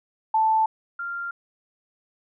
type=tone pair in turn; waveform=sine; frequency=880 / 1390.9 Hz; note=A5 / F6; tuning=0 / -7 cents; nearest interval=minor sixth; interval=793 cents; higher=second; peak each=-17 / -28 dBFS; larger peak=first; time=0.34-0.66 / 0.99-1.31 s; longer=neither; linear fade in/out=5 ms; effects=none